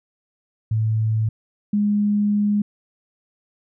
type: tone pair in turn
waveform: sine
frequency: 110 / 206.6 Hz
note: A2 / G#3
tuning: 0 / -9 cents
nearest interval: major seventh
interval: 1091 cents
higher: second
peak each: -17 / -16 dBFS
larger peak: second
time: 0.71-1.29 / 1.73-2.62 s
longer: second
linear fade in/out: 5 ms
effects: none